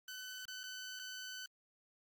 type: tone with dropouts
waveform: 15% pulse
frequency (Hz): 1510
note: F#6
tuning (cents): +35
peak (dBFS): -38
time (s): 0.08-1.46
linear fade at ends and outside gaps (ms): 2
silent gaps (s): 0.453-0.481 / 0.633-0.638 / 0.992-0.996
effects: Opus 24 kbps